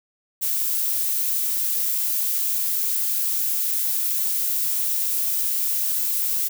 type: noise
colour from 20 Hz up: violet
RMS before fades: -23 dBFS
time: 0.41-6.49 s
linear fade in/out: 20 ms
effects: none